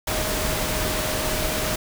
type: tone in noise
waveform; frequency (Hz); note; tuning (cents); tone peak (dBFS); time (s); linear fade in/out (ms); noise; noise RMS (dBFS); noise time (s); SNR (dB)
sine; 622.3; D#5; 0; -31; 0.07-1.76; 5; pink; -25; 0.07-1.76; -9
effects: none